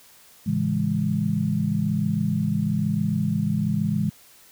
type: chord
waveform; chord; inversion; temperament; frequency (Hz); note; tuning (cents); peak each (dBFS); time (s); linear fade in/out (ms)
sine; A major seventh; none; equal with one note detuned; 110 / 138.59 / 164.81 / 205.9; A2 / C#3 / E3 / G#3; 0 / 0 / 0 / -15; -29 / -29 / -25 / -24; 0.46-4.1; 10
effects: white hiss -52 dBFS RMS until 4.51 s